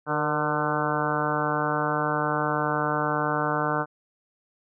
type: harmonic tone with a mistuned harmonic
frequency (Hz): 149.9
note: D3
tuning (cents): +36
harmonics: 1 / 2 / 3 / 4 / 5 / 6 / 7 / 8 / 9 / 10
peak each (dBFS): -32 / -32 / -32 / -32 / -32 / -32 / -32 / -32 / -32 / -32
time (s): 0.06-3.86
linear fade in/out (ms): 50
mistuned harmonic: 3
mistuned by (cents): +44
effects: none